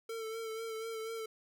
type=tone with vibrato; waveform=square; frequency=448 Hz; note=A4; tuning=31 cents sharp; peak=-39 dBFS; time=0.09-1.26 s; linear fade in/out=5 ms; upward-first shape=sine; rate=4.1 Hz; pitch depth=32 cents each way; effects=none